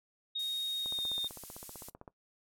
sine tone with pitch glide, 3729 to 3659 Hz, A#7 to A#7, 0 to -33 cents, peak -32 dBFS, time 0.35-1.28 s, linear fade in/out 10 ms, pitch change -33 cents, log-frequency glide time 0.82-1.13 s
violet noise, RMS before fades -43 dBFS, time 0.39-1.9 s, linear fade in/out 5 ms
click train, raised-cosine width 1 ms, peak -33 dBFS, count 20, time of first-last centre 0.86-2.078 s, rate 15.6 Hz
effects noise-tail reverb RT60 0.1 s tail -19 dB re dry + low-pass 12000 Hz 12 dB/octave

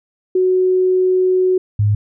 sine tone pair in turn, 370 / 104.01 Hz, F#4 / G#2, 0 / +3 cents, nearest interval octave + minor seventh, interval 2197 cents, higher first, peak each -11 dBFS, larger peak neither, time 0.35-1.58 / 1.79-1.95 s, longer first, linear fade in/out 5 ms, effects none

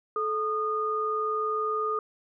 sine tone pair together, 433.5 / 1226.1 Hz, A4 / D#6, -26 / -26 cents, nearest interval octave + tritone, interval 1800 cents, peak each -30 / -27 dBFS, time 0.16-1.99 s, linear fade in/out 2 ms, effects none

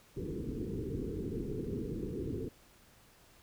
white low-pass noise, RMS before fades -38 dBFS, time 0.16-2.49 s, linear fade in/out 10 ms, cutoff 460 Hz, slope 96 dB/octave, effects pink hiss -62 dBFS RMS until 3.42 s

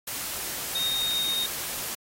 sine tone in noise, 3710 Hz, A#7, 9 cents flat, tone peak -25 dBFS, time 0.75-1.46 s, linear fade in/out 5 ms, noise white, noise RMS -33 dBFS, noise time 0.07-1.95 s, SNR +5 dB, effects AAC 48 kbps

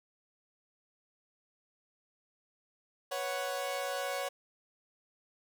sawtooth chord, B suspended second, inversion none, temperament equal, 493.9 / 554.4 / 740 Hz, B4 / C#5 / F#5, 0 / 0 / 0 cents, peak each -38 / -32 / -35 dBFS, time 3.11-4.29 s, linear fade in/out 10 ms, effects none

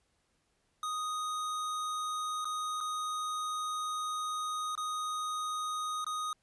square tone with dropouts, 1244.5 Hz, D#6, in tune, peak -34 dBFS, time 0.83-6.33 s, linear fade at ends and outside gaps 2 ms, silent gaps 2.446-2.453 / 2.805-2.809 / 4.753-4.776 / 6.045-6.065 s, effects pink hiss -75 dBFS RMS until 6.42 s + resampled to 24000 Hz

